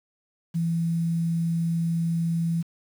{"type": "tone with quantisation", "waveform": "sine", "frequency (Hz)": 166.9, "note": "E3", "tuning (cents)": 22, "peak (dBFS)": -22, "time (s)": [0.54, 2.63], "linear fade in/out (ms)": 20, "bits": 8, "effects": []}